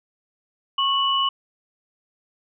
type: tone pair together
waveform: sine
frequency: 1095 / 2956 Hz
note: C#6 / F#7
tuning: -22 / -2 cents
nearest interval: octave + perfect fourth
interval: 1720 cents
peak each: -21 dBFS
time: 0.78-1.29 s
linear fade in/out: 5 ms
effects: none